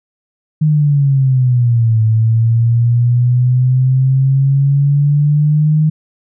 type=exponential two-way sweep; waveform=sine; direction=down then up; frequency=155.56 to 110 to 155.56 Hz; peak=-8 dBFS; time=0.61-5.9 s; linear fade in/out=10 ms; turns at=2.02 s; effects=none